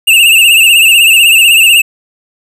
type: tone with vibrato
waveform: square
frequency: 2724 Hz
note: F7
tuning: 44 cents flat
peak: -3 dBFS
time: 0.07-1.82 s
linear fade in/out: 10 ms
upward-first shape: sine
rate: 16 Hz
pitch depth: 84 cents each way
effects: none